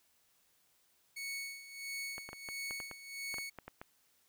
sawtooth tone with tremolo, 2217 Hz, C#7, in tune, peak -35 dBFS, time 1.16-3.5 s, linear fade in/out 10 ms, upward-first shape sine, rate 1.5 Hz, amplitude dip 75%
clicks, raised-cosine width 0.5 ms, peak -30 dBFS, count 12, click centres 2.181 / 2.29 / 2.331 / 2.488 / 2.709 / 2.802 / 2.913 / 3.342 / 3.384 / 3.587 / 3.68 / 3.815 s
effects white hiss -72 dBFS RMS until 4.28 s

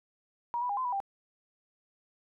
sine tone with pitch steps, 952 / 985 / 811 / 1027 / 980 / 790 Hz, A#5 / B5 / G#5 / C6 / B5 / G5, +36 / -5 / -41 / -33 / -14 / +13 cents, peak -29 dBFS, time 0.54-1.002 s, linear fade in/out 0 ms, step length 77 ms, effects none

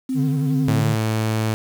sine tone with tremolo, 261.1 Hz, C4, 3 cents flat, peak -19 dBFS, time 0.09-0.81 s, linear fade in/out 5 ms, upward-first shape sine, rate 2.5 Hz, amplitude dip 45%
triangle tone with vibrato, 146.83 Hz, D3, in tune, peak -17 dBFS, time 0.14-0.97 s, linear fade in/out 50 ms, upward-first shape sine, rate 11 Hz, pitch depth 81 cents each way
sawtooth tone, 110 Hz, A2, in tune, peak -15 dBFS, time 0.68-1.54 s, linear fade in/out 0 ms
effects 7-bit

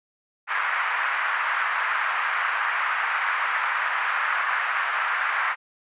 pink band-pass noise, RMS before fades -25 dBFS, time 0.47-5.56 s, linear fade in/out 50 ms, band 1100 to 2000 Hz, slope 24 dB/octave, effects resampled to 8000 Hz

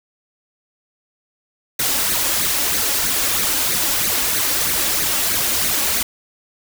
white noise with flanger, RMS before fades -19 dBFS, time 1.79-6.03 s, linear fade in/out 5 ms, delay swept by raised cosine 0.47 to 3.67 ms, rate 3.1 Hz, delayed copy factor +0.6, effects none

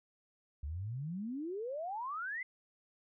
sine exponential sweep, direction up, 67.7 to 2093 Hz, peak -37 dBFS, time 0.63-2.43 s, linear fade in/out 5 ms, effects none

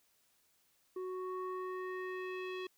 square tone with low-pass filter sweep, 370 Hz, F#4, in tune, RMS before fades -41 dBFS, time 0.96-2.67 s, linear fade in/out 5 ms, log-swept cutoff 770 to 3300 Hz, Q 2.5, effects white hiss -73 dBFS RMS until 2.77 s

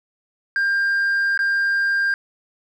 sine tone with dropouts, 1597 Hz, G6, 32 cents sharp, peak -14 dBFS, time 0.56-2.14 s, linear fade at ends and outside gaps 1 ms, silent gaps 1.376-1.391 s, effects tanh soft clip ceiling -16 dBFS + 9-bit

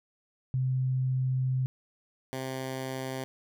sine / 10% pulse tone pair in turn, 129.6 / 131.41 Hz, C3 / C3, -16 / +8 cents, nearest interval unison, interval 24 cents, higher second, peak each -25 dBFS, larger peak neither, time 0.54-1.66 / 2.33-3.24 s, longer first, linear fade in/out 0 ms, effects none

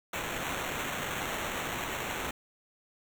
white noise with sample-and-hold, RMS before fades -35 dBFS, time 0.13-2.31 s, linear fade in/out 5 ms, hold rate 4900 Hz, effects none

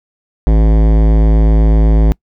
sine tone with hard clipping, 54 Hz, A1, 32 cents flat, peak -8 dBFS, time 0.47-2.12 s, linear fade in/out 0 ms, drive 18 dB, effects noise-tail reverb RT60 0.1 s tail -25 dB re dry

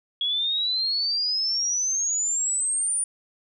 sine exponential sweep, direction up, 3322 to 9500 Hz, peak -22 dBFS, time 0.21-3.04 s, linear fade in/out 2 ms, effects none

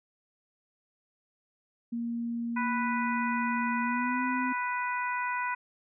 sine tone with pitch glide, 234.3 to 257 Hz, A#3 to C4, +9 to -31 cents, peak -30 dBFS, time 1.92-4.53 s, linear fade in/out 10 ms, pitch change +160 cents, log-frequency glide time 3.82-4.23 s
harmonic tone, 493.9 Hz, B4, in tune, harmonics 2 / 3 / 4 / 5, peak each -31 / -35 / -37 / -39 dBFS, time 2.56-5.55 s, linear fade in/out 10 ms
effects none

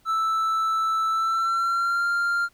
triangle tone with pitch glide, 1318.5 to 1393.7 Hz, E6 to F6, 0 to -4 cents, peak -19 dBFS, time 0.05-2.49 s, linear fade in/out 50 ms, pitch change +96 cents, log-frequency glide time 1.1-2.07 s, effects pink hiss -62 dBFS RMS until 2.53 s

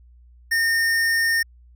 sine tone with hard clipping, 1826 Hz, A#6, 36 cents flat, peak -19 dBFS, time 0.51-1.43 s, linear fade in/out 10 ms, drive 17 dB, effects added 60 Hz sine -47 dBFS peak until 1.75 s

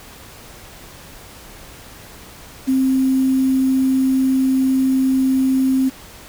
sine tone with quantisation, 263.2 Hz, C4, 10 cents sharp, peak -13 dBFS, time 2.67-5.9 s, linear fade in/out 20 ms, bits 6, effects pink hiss -40 dBFS RMS until 6.28 s

